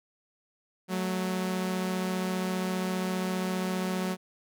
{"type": "tone pair together", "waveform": "sawtooth", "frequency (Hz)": [185, 220], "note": ["F#3", "A3"], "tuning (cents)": [0, 0], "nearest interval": "minor third", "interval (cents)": 300, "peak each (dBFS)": [-25, -32], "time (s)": [0.88, 4.17], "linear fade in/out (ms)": 50, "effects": []}